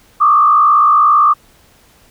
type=tone with frequency modulation; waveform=sine; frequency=1191 Hz; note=D6; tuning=24 cents sharp; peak=-6 dBFS; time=0.2-1.34 s; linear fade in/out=20 ms; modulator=57.7 Hz; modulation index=1; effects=pink hiss -49 dBFS RMS until 2.1 s